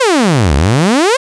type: exponential two-way sweep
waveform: sawtooth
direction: down then up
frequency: 555 to 65.41 to 555 Hz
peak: -4 dBFS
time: 0-1.17 s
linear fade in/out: 10 ms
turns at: 0.55 s
effects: resampled to 22050 Hz + 7-bit